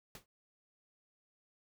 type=noise with exponential decay; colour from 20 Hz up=pink; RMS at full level=-45 dBFS; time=0.15-0.26 s; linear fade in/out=2 ms; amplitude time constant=23 ms; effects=none